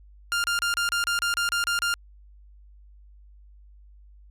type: tone bursts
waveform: sawtooth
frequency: 1400 Hz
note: F6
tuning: 4 cents sharp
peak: -19 dBFS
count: 11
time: 0.32-1.94 s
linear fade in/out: 0 ms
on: 120 ms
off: 30 ms
effects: added 50 Hz sine -48 dBFS peak until 4.3 s + low-pass 12000 Hz 12 dB/octave